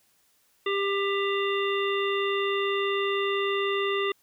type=harmonic tone; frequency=396.9 Hz; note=G4; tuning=22 cents sharp; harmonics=1 / 3 / 5 / 7 / 9; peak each=-26 / -31 / -33 / -34 / -36 dBFS; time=0.66-4.12 s; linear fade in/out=5 ms; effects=white hiss -66 dBFS RMS until 4.22 s